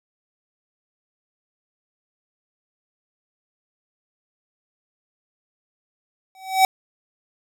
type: tone with exponential growth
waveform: square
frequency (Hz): 761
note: F#5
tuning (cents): +48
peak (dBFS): -10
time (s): 6.35-6.65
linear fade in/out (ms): 1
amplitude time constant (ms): 65
effects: none